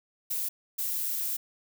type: noise bursts at uneven times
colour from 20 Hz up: violet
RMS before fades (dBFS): -31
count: 2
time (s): 0.3-0.49 / 0.78-1.37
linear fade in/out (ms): 10
effects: none